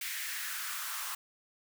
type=noise with high-pass filter sweep; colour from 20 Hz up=white; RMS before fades=-38 dBFS; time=0.01-1.15 s; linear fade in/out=5 ms; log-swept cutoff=2000 to 1100 Hz; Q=3.2; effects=none